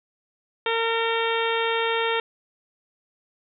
harmonic tone, 456.8 Hz, A#4, 35 cents flat, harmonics 1 / 2 / 3 / 4 / 5 / 6 / 7 / 8, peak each -25 / -28 / -30 / -31 / -32 / -33 / -33 / -34 dBFS, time 0.66-2.2 s, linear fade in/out 2 ms, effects none

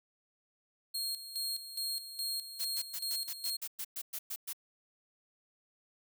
sawtooth tone with tremolo, 4248 Hz, C8, 25 cents sharp, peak -31 dBFS, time 0.94-3.57 s, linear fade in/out 10 ms, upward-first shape square, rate 2.4 Hz, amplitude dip 70%
blue noise bursts, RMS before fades -39 dBFS, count 12, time 2.59-4.532 s, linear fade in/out 10 ms, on 61 ms, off 110 ms
effects none

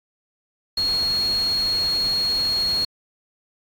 sine tone in noise, 4300 Hz, C8, 47 cents sharp, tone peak -19 dBFS, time 0.77-2.85 s, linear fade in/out 5 ms, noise pink, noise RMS -35 dBFS, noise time 0.77-2.85 s, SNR +13 dB, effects AAC 64 kbps

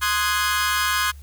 sawtooth chord, Ab dominant seventh, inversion first, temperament equal, 1046.5 / 1244.5 / 1480 / 1661.2 Hz, C6 / Eb6 / Gb6 / Ab6, 0 / 0 / 0 / 0 cents, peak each -21 / -22 / -23 / -21 dBFS, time 0.01-1.12 s, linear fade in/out 20 ms, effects added 71 Hz sine -38 dBFS peak until 1.22 s + white hiss -55 dBFS RMS until 1.22 s

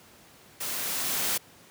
white noise with level ramp, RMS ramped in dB -33 to -27 dBFS, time 0.6-1.38 s, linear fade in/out 10 ms, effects pink hiss -54 dBFS RMS until 1.7 s + high-pass 100 Hz 12 dB/octave

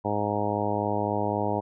harmonic tone, 103.83 Hz, G#2, in tune, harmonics 1 / 2 / 3 / 4 / 5 / 6 / 7 / 8 / 9, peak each -33 / -33 / -33 / -33 / -33 / -33 / -33 / -33 / -33 dBFS, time 0.04-1.61 s, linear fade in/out 20 ms, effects none

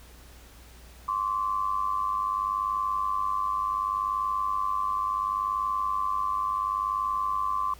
sine tone pair together, 1046.5 / 1147.2 Hz, C6 / D6, 0 / -41 cents, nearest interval major second, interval 159 cents, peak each -28 dBFS, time 1.08-7.74 s, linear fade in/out 5 ms, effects added 60 Hz sine -49 dBFS peak until 7.79 s + pink hiss -53 dBFS RMS until 7.79 s

